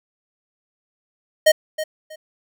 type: tone with echo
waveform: square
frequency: 622.3 Hz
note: D#5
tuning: in tune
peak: -10 dBFS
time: 1.46-1.52 s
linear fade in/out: 10 ms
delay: 320 ms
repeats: 2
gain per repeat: -13 dB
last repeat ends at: 2.16 s
effects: none